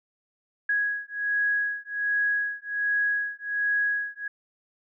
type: beating tone pair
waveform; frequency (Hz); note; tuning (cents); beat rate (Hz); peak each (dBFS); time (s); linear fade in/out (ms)
sine; 1661.2 / 1662.5; G#6 / G#6; 0 / +1; 1.3; -27; 0.69-4.28; 5
effects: none

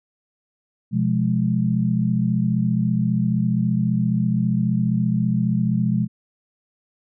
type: chord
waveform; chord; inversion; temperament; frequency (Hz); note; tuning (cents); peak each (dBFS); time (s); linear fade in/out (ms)
sine; F diminished; second; just; 125.72 / 174.61 / 209.5; Cb3 / F3 / Ab3; +31 / 0 / +15; -22 / -22 / -21; 0.91-6.08; 50
effects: none

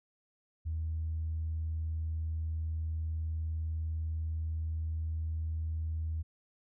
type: tone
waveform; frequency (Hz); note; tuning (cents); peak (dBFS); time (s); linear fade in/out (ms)
sine; 79.9; D#2; +47; -31; 0.65-6.23; 20
effects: tanh soft clip ceiling -27 dBFS

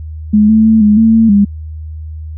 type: tone with pitch steps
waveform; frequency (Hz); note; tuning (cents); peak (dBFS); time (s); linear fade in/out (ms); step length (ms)
sine; 210.8 / 219.3 / 221.4 / 209.5 / 223.8 / 225.2 / 202.3; G#3 / A3 / A3 / G#3 / A3 / A3 / G#3; +26 / -6 / +11 / +15 / +30 / +40 / -45; -4; 0.33-1.45; 10; 160
effects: added 78 Hz sine -22 dBFS peak until 2.37 s

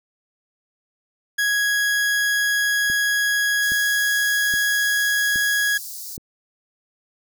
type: tone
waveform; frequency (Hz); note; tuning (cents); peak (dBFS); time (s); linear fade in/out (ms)
40% pulse; 1661.2; G#6; 0; -17; 1.38-5.78; 10
type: click train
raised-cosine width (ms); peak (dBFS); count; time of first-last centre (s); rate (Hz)
3; -23; 5; 2.9-6.179; 1.22
type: high-pass noise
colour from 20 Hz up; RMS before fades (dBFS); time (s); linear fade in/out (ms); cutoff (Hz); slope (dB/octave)
white; -34; 3.62-6.17; 5; 4400; 48
effects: none

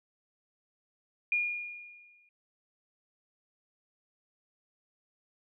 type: tone with exponential decay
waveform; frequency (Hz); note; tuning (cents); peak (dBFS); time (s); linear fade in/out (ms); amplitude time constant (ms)
sine; 2428; D#7; -43; -24; 1.32-2.29; 2; 210
effects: none

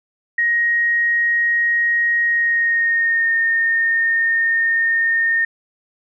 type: tone with pitch glide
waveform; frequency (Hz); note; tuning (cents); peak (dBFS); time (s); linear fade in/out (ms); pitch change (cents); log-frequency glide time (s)
sine; 1880 to 1831.8; A#6 to A#6; +14 to -31; -14; 0.38-5.45; 5; -45; 2.23-3.34
effects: none

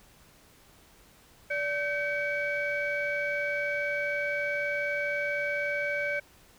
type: tone cluster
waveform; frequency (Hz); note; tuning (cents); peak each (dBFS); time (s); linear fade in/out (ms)
sine; 581 / 1547 / 2266; D5 / G6 / C#7; -19 / -23 / +37; -31; 1.5-6.2; 10
effects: tanh soft clip ceiling -21 dBFS + pink hiss -58 dBFS RMS until 6.58 s

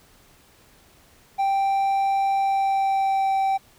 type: tone with pitch glide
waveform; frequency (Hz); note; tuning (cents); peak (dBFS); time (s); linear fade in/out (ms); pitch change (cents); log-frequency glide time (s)
triangle; 784 to 775.9; G5 to G5; 0 to -18; -17; 1.38-3.58; 20; -18; 2.33-3.34
effects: pink hiss -55 dBFS RMS until 3.78 s

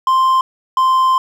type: tone pair in turn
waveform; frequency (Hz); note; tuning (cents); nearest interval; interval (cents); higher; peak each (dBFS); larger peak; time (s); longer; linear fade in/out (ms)
triangle; 1046.5 / 1042.3; C6 / C6; 0 / -7; unison; 7; first; -8; neither; 0.07-0.41 / 0.77-1.18; second; 2
effects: none

